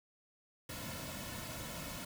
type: noise with comb filter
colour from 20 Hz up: pink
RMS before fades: -44 dBFS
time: 0.69-2.05 s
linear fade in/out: 5 ms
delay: 2.5 ms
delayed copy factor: -0.7
effects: none